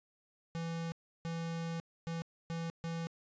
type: tone bursts at uneven times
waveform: square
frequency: 166.1 Hz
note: E3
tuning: 13 cents sharp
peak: -37 dBFS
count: 5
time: 0.55-0.92 / 1.25-1.8 / 2.07-2.22 / 2.5-2.7 / 2.84-3.07 s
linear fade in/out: 0 ms
effects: resampled to 16000 Hz